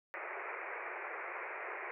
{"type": "band-pass noise", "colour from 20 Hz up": "white", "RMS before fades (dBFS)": -43, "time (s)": [0.14, 1.91], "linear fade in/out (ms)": 0, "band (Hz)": [350, 2400], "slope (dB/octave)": 96, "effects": []}